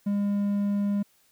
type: tone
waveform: triangle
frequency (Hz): 202.6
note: G#3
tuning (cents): -43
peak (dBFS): -21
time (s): 0.06-1.03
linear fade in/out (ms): 10
effects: white hiss -64 dBFS RMS until 1.31 s